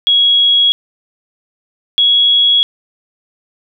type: tone pair in turn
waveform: sine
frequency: 3322 / 3337 Hz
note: G#7 / G#7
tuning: 0 / +8 cents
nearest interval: unison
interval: 8 cents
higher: second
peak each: -7 dBFS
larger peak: neither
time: 0.07-0.72 / 1.98-2.63 s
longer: neither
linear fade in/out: 0 ms
effects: none